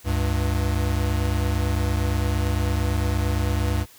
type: tone pair together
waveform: square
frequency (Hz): 69.58 / 98.4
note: C#2 / G2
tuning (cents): +7 / +7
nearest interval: tritone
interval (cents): 600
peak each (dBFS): -24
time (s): 0.04-3.86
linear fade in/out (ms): 50
effects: white hiss -50 dBFS RMS until 3.98 s